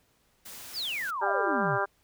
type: noise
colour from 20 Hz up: white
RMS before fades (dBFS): -44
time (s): 0.45-1.11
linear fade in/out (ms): 10
type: exponential sweep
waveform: sine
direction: down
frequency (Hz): 5490 to 109.7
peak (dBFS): -30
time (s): 0.73-1.79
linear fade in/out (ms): 50
type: harmonic tone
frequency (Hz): 198.4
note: G3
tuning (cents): +21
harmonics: 2 / 3 / 4 / 5 / 6 / 7 / 8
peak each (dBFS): -33 / -33 / -33 / -33 / -33 / -33 / -33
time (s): 1.21-1.86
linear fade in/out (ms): 20
effects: pink hiss -68 dBFS RMS until 2.03 s